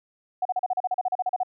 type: tone bursts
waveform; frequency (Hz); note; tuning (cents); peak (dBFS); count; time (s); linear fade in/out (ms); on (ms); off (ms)
sine; 738; F#5; -5; -21; 15; 0.42-1.433; 5; 33; 37
effects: none